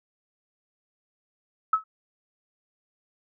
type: tone with exponential decay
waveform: sine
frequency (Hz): 1293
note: E6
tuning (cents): -34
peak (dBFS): -14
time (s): 1.73-1.84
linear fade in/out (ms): 5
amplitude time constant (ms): 23
effects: none